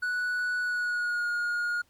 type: tone with pitch glide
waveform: triangle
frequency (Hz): 1476 to 1432.3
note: F#6 to F6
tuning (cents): -5 to +43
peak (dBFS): -25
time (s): 0.02-1.82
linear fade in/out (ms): 10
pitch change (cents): -52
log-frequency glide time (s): 0.6-1.28
effects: pink hiss -66 dBFS RMS until 1.89 s + Opus 32 kbps